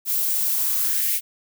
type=noise with high-pass filter sweep; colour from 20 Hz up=violet; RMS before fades=-22 dBFS; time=0.05-1.21 s; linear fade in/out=50 ms; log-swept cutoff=360 to 2400 Hz; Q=3.3; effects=none